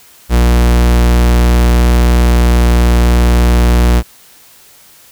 45% pulse tone, 59.8 Hz, A#1, 45 cents sharp, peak -6 dBFS, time 0.29-4.03 s, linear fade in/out 50 ms, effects white hiss -42 dBFS RMS until 5.11 s

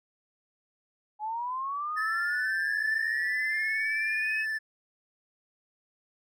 sine linear sweep, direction up, 836 to 2588 Hz, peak -30 dBFS, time 1.19-4.46 s, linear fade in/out 50 ms
triangle tone with vibrato, 1757 Hz, A6, 3 cents flat, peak -27 dBFS, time 1.96-4.59 s, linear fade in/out 20 ms, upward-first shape triangle, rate 19 Hz, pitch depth 27 cents each way
effects none

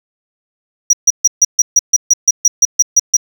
triangle tone bursts, 5790 Hz, F#8, 38 cents flat, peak -3 dBFS, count 14, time 0.9-3.168 s, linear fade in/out 5 ms, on 32 ms, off 140 ms, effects none

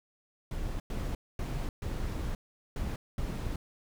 brown noise bursts at uneven times, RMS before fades -34 dBFS, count 6, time 0.51-0.8 / 0.9-1.15 / 1.39-1.69 / 1.82-2.35 / 2.76-2.96 / 3.18-3.56 s, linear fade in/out 2 ms, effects none

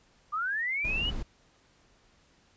sine linear sweep, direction up, 1174.7 to 2994 Hz, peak -28 dBFS, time 0.32-1.11 s, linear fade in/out 20 ms
brown noise, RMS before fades -34 dBFS, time 0.84-1.23 s, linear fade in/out 10 ms
effects pink hiss -64 dBFS RMS until 2.56 s + resampled to 16000 Hz

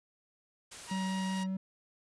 white noise, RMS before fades -46 dBFS, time 0.71-1.44 s, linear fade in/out 10 ms
harmonic tone, 949 Hz, A#5, 31 cents sharp, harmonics 1 / 2 / 3 / 4 / 5 / 6, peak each -40 / -45 / -47 / -53 / -55 / -55 dBFS, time 0.87-1.47 s, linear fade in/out 50 ms
triangle tone with vibrato, 189.4 Hz, F#3, 41 cents sharp, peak -30 dBFS, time 0.91-1.57 s, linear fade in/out 5 ms, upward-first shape triangle, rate 5.2 Hz, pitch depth 11 cents each way
effects resampled to 22050 Hz

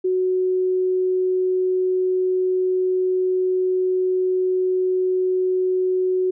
sine tone, 370 Hz, F#4, in tune, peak -17 dBFS, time 0.04-6.31 s, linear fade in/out 10 ms, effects none

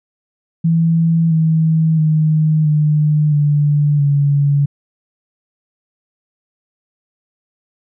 sine tone with pitch steps, 164.81 / 160.12 / 155.56 / 151.13 / 146.83 / 142.65 Hz, E3 / D#3 / D#3 / D3 / D3 / C#3, 0 / +50 / 0 / +50 / 0 / +50 cents, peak -10 dBFS, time 0.64-4.66 s, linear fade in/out 10 ms, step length 670 ms, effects none

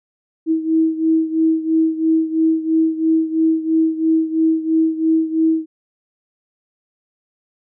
sine beating tone pair, 320.6 / 323.6 Hz, E4 / E4, -48 / -32 cents, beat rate 3 Hz, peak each -15 / -19 dBFS, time 0.46-5.66 s, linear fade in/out 50 ms, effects none

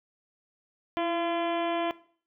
harmonic tone with a mistuned harmonic, 340.9 Hz, F4, 42 cents flat, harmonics 1 / 2 / 3 / 4 / 5 / 6 / 7 / 8 / 9 / 10, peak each -30 / -30 / -34 / -42 / -41 / -43 / -42 / -48 / -43 / -49 dBFS, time 0.97-1.91 s, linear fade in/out 0 ms, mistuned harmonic 1, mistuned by -34 cents, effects noise-tail reverb RT60 0.5 s tail -19 dB re dry

